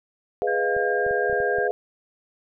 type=chord; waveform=sine; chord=F half-diminished seventh; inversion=first; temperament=equal; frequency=415.3 / 493.9 / 622.3 / 698.5 Hz; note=Ab4 / Cb5 / Eb5 / F5; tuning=0 / 0 / 0 / 0 cents; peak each=-25 / -26 / -31 / -27 dBFS; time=0.42-1.71 s; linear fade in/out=0 ms
type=tone; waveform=sine; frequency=1610 Hz; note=G6; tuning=46 cents sharp; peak=-26 dBFS; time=0.47-1.68 s; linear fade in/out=10 ms
type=clicks; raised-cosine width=5 ms; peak=-29 dBFS; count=7; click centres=0.766 / 1.065 / 1.11 / 1.298 / 1.329 / 1.403 / 1.585 s
effects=none